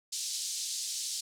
pink band-pass noise, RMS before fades -36 dBFS, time 0.12-1.21 s, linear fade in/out 10 ms, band 4200 to 9000 Hz, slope 24 dB/octave, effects none

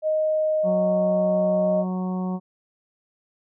sine tone with pitch glide, 622.3 to 618.4 Hz, D#5 to D#5, 0 to -11 cents, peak -19 dBFS, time 0.02-1.85 s, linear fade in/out 50 ms, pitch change -11 cents, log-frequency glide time 0.18-1.54 s
harmonic tone, 184.2 Hz, F#3, 7 cents flat, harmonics 1 / 2 / 3 / 4 / 5 / 6, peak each -24 / -36 / -39 / -38 / -40 / -42 dBFS, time 0.63-2.4 s, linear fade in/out 50 ms
effects none

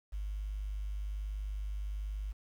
sine tone, 50.6 Hz, G#1, 44 cents flat, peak -34 dBFS, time 0.12-2.33 s, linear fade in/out 20 ms, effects tanh soft clip ceiling -30 dBFS + 10-bit

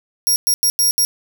15% pulse tone bursts at uneven times, 5600 Hz, F8, 4 cents sharp, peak -7 dBFS, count 5, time 0.27-0.36 / 0.47-0.54 / 0.63-0.7 / 0.79-0.91 / 0.98-1.05 s, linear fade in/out 0 ms, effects none

